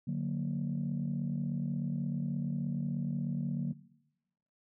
sine chord, D augmented, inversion none, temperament equal with one note detuned, 146.83 / 183.4 / 233.1 Hz, D3 / F#3 / A#3, 0 / -15 / 0 cents, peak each -34 / -35 / -36 dBFS, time 0.07-3.73 s, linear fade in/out 10 ms, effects noise-tail reverb RT60 0.9 s tail -19 dB re dry + tanh soft clip ceiling -25 dBFS

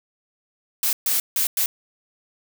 blue noise bursts at uneven times, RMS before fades -21 dBFS, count 4, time 0.83-0.93 / 1.06-1.2 / 1.36-1.47 / 1.57-1.66 s, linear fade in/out 2 ms, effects none

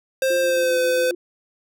square tone with pitch glide, 528 to 508 Hz, C5 to B4, +16 to +49 cents, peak -18 dBFS, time 0.22-1.11 s, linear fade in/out 2 ms, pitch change -67 cents, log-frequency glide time 0.4-0.78 s
sine tone with tremolo, 351.8 Hz, F4, 13 cents sharp, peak -27 dBFS, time 0.3-1.15 s, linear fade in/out 5 ms, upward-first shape square, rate 7.4 Hz, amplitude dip 35%
effects none

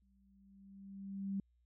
sine tone with exponential growth, 196 Hz, G3, in tune, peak -34 dBFS, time 0.02-1.4 s, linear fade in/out 2 ms, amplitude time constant 300 ms, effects added 60 Hz sine -70 dBFS peak until 1.65 s

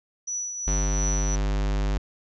sine tone with tremolo, 5910 Hz, F#8, 3 cents flat, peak -26 dBFS, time 0.27-1.36 s, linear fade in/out 10 ms, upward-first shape triangle, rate 2.8 Hz, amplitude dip 50%
square tone, 50 Hz, G1, 35 cents sharp, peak -23 dBFS, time 0.67-1.98 s, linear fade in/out 5 ms
effects resampled to 16000 Hz

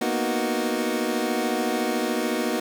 25% pulse chord, B major seventh, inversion third, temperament equal, 233.1 / 246.9 / 311.1 / 370 Hz, A#3 / B3 / D#4 / F#4, 0 / 0 / 0 / 0 cents, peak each -25 dBFS, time 0.01-2.6 s, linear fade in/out 5 ms, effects none

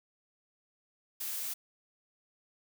blue noise, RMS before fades -37 dBFS, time 1.2-1.54 s, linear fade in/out 10 ms, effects none

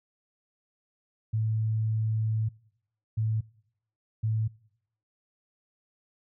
sine tone bursts at uneven times, 110 Hz, A2, in tune, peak -24 dBFS, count 3, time 1.33-2.49 / 3.17-3.41 / 4.23-4.48 s, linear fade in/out 10 ms, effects noise-tail reverb RT60 0.8 s tail -25 dB re dry

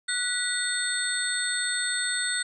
sine tone cluster, 1473 / 1946 / 3638 / 4337 / 8190 Hz, F#6 / B6 / A#7 / C#8 / C9, -8 / -26 / -43 / -39 / -38 cents, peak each -30 / -33 / -32 / -33 / -31 dBFS, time 0.08-2.43 s, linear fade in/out 10 ms, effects none

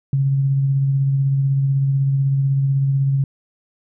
sine tone with tremolo, 137 Hz, C#3, 20 cents flat, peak -13 dBFS, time 0.13-3.24 s, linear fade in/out 2 ms, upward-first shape triangle, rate 16 Hz, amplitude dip 30%, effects none

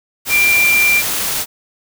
sine tone in noise, 2370 Hz, D7, 15 cents sharp, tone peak -10 dBFS, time 0.29-1.03 s, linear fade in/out 50 ms, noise white, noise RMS -19 dBFS, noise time 0.25-1.46 s, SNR +6 dB, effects none

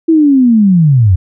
sine linear sweep, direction down, 332.2 to 83.9 Hz, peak -4 dBFS, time 0.08-1.16 s, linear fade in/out 10 ms, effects none

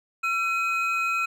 triangle tone pair together, 1352 / 2519 Hz, E6 / D#7, +43 / +21 cents, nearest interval major seventh, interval 1078 cents, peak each -24 dBFS, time 0.23-1.26 s, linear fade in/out 10 ms, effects none

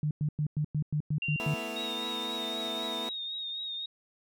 sine tone bursts, 150.3 Hz, D3, 40 cents sharp, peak -26 dBFS, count 9, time 0.03-1.541 s, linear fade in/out 2 ms, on 79 ms, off 100 ms
sine tone with exponential decay, 2769 Hz, F7, 15 cents flat, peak -30 dBFS, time 1.22-3.16 s, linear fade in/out 2 ms, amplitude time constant 420 ms
15% pulse chord, A suspended second, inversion none, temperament equal, 220 / 246.9 / 329.6 Hz, A3 / B3 / E4, 0 / 0 / 0 cents, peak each -34 dBFS, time 1.4-3.09 s, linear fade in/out 0 ms
sine tone with vibrato, 3726 Hz, A#7, 2 cents flat, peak -34 dBFS, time 1.76-3.86 s, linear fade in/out 5 ms, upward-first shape triangle, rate 3.9 Hz, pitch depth 48 cents each way
effects none

